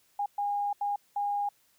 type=tone bursts at uneven times; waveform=sine; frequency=815 Hz; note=G#5; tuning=33 cents flat; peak=-27 dBFS; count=4; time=0.19-0.26 / 0.38-0.73 / 0.81-0.96 / 1.16-1.49 s; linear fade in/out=5 ms; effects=white hiss -67 dBFS RMS until 1.78 s